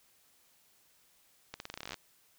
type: accelerating click train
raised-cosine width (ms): 0.2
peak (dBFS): -23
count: 15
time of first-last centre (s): 1.54-1.942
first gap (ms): 61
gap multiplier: 0.87
effects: white hiss -67 dBFS RMS until 2.38 s